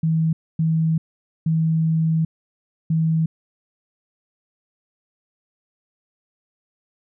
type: tone bursts at uneven times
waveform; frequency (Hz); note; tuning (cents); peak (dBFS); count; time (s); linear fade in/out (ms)
sine; 161; E3; -41; -16; 4; 0.03-0.33 / 0.59-0.98 / 1.46-2.25 / 2.9-3.26; 5
effects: none